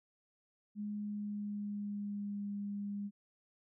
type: tone with pitch glide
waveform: sine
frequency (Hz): 207.9 to 202.8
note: G#3 to G#3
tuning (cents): +2 to -41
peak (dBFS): -37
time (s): 0.75-3.11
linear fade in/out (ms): 50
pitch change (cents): -43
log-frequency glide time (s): 0.95-2.48
effects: none